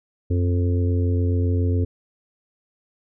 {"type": "harmonic tone with a mistuned harmonic", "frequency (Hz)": 87.31, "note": "F2", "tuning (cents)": 0, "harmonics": [1, 3, 4, 5, 6], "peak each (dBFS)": [-18, -27, -34, -30, -40], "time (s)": [0.3, 1.85], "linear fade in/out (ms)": 10, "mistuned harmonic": 1, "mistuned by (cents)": 61, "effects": []}